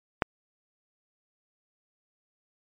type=click; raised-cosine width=0.5 ms; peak=-7 dBFS; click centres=0.222 s; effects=MP3 48 kbps